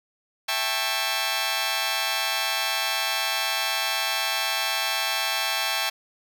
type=chord; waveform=10% pulse; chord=A dominant seventh; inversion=second; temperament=just; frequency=660 / 792 / 880 / 1100 Hz; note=E5 / G5 / A5 / C#6; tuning=+2 / +18 / 0 / -14 cents; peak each=-23 / -21 / -22 / -22 dBFS; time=0.48-5.9 s; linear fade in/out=10 ms; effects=none